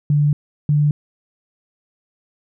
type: tone pair in turn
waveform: sine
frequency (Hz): 146.83 / 147.77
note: D3 / D3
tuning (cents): 0 / +11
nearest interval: unison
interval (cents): 11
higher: second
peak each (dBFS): -12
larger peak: neither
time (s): 0.1-0.33 / 0.69-0.91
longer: first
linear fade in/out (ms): 2
effects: none